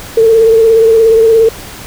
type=tone with vibrato; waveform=sine; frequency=449.8 Hz; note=A4; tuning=38 cents sharp; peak=-3 dBFS; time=0.17-1.49 s; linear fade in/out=5 ms; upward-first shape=triangle; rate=17 Hz; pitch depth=40 cents each way; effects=pink hiss -28 dBFS RMS until 1.86 s